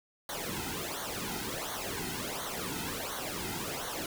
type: noise with flanger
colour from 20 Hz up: pink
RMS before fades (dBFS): -37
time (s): 0.29-4.06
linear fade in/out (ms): 2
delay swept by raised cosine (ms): 0.39 to 1.79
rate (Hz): 1.4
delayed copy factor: -0.8
effects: none